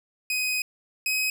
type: tone pair in turn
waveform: sawtooth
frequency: 2509 / 2532 Hz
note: D#7 / D#7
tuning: +14 / +30 cents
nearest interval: unison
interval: 16 cents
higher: second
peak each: -21 / -20 dBFS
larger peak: second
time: 0.3-0.62 / 1.06-1.3 s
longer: first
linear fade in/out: 2 ms
effects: none